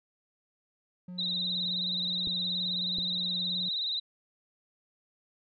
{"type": "tone", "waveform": "triangle", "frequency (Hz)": 180, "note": "F#3", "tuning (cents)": -47, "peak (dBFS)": -37, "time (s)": [1.08, 3.69], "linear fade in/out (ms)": 5}
{"type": "tone with vibrato", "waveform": "sine", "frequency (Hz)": 3848, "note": "B7", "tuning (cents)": -46, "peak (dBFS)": -29, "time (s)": [1.18, 4], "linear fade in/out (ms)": 10, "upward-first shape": "sine", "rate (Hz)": 19, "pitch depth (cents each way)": 81}
{"type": "clicks", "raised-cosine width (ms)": 3, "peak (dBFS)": -27, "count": 2, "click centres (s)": [2.273, 2.985]}
{"effects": []}